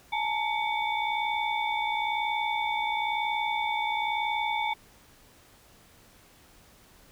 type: tone cluster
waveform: sine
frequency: 848 / 909 / 2245 / 3537 Hz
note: G#5 / A#5 / C#7 / A7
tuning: +36 / -44 / +21 / +8 cents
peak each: -30 / -31 / -32 / -37 dBFS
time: 0.12-4.74 s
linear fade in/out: 10 ms
effects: pink hiss -57 dBFS RMS until 7.11 s